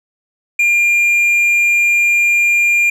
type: tone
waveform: triangle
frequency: 2400 Hz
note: D7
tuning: 37 cents sharp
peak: -8 dBFS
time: 0.59-2.9 s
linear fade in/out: 5 ms
effects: none